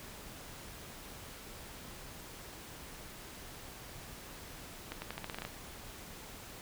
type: accelerating click train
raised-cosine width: 0.3 ms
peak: -23 dBFS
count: 10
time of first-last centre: 4.92-5.45 s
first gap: 100 ms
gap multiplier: 0.86
effects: pink hiss -49 dBFS RMS until 6.61 s